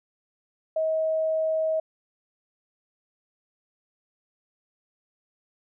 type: tone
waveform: sine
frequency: 636 Hz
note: D#5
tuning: 38 cents sharp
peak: -22 dBFS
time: 0.76-1.8 s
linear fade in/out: 5 ms
effects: none